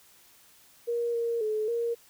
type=tone with pitch steps; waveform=sine; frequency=472.2 / 466.4 / 430.3 / 468.2 Hz; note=A#4 / A#4 / A4 / A#4; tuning=+22 / +1 / -39 / +8 cents; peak=-26 dBFS; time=0.87-1.95 s; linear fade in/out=20 ms; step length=270 ms; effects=white hiss -58 dBFS RMS until 2.09 s